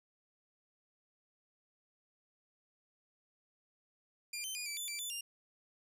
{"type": "tone with pitch steps", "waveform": "15% pulse", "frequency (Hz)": [2398, 3084, 2445, 2319, 3501, 2338, 3500, 2799], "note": ["D7", "G7", "D#7", "D7", "A7", "D7", "A7", "F7"], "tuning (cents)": [36, -29, -31, -22, -9, -8, -10, 3], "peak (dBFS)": -32, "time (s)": [4.33, 5.21], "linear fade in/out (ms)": 5, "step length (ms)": 110, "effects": []}